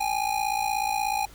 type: ring-modulated tone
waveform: square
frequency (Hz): 819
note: G#5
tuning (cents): -24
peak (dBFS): -22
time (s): 0-1.26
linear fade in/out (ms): 10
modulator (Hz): 28.3
effects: added 50 Hz sine -50 dBFS peak until 1.34 s + pink hiss -51 dBFS RMS until 1.34 s